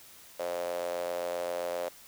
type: tone with high-pass filter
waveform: sawtooth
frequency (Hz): 87.6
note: F2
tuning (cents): +6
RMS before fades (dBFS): -34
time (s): 0.39-1.89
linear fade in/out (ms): 10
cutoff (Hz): 560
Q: 8.2
effects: white hiss -53 dBFS RMS until 2.07 s